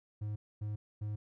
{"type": "tone bursts", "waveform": "triangle", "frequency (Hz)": 105.3, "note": "G#2", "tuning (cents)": 24, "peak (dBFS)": -33, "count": 3, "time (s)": [0.21, 1.16], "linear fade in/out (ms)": 10, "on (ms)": 150, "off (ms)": 250, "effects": []}